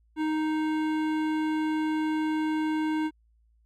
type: tone with hard clipping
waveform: sine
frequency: 311.1 Hz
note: D#4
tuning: in tune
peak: -27 dBFS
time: 0.16-3.11 s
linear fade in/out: 50 ms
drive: 15 dB
effects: added 56 Hz sine -61 dBFS peak until 3.65 s